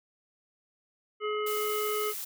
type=harmonic tone; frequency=423.2 Hz; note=G#4; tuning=33 cents sharp; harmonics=1 / 3 / 5 / 7; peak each=-30 / -34 / -40 / -42 dBFS; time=1.2-2.14 s; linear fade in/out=50 ms
type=noise; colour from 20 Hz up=blue; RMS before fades=-37 dBFS; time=1.46-2.25 s; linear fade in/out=10 ms
effects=none